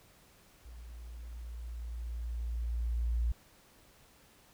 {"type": "tone with level ramp", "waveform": "sine", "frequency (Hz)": 58.27, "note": "A#1", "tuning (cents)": 0, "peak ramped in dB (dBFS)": [-46, -27], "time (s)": [0.65, 3.32], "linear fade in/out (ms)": 5, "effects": ["pink hiss -62 dBFS RMS until 4.53 s"]}